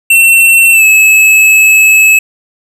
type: tone with pitch glide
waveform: square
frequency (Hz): 2704 to 2592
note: E7 to E7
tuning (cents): +43 to -30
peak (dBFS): -3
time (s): 0.1-2.19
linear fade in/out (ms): 5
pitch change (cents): -73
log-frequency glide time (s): 0.72-0.84
effects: none